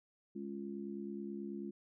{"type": "harmonic tone", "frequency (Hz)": 69.3, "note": "C#2", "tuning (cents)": 0, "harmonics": [3, 4, 5], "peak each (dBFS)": [-43, -48, -45], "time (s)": [0.35, 1.71], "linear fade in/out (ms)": 10, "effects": []}